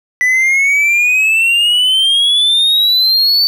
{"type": "exponential sweep", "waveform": "triangle", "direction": "up", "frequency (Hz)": [1975.5, 4552], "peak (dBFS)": -7, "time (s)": [0.21, 3.47], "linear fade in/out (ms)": 0, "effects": []}